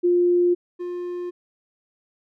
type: tone pair in turn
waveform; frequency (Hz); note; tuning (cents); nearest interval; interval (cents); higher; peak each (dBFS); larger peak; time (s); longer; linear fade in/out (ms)
sine / triangle; 352.4 / 354.1; F4 / F4; +16 / +24; unison; 8; second; -15 / -25; first; 0.03-0.55 / 0.79-1.31; neither; 20
effects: none